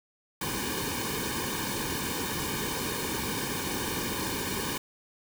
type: noise with comb filter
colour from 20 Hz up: pink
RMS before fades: -32 dBFS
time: 0.41-4.78 s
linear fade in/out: 5 ms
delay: 1.5 ms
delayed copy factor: -0.95
effects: none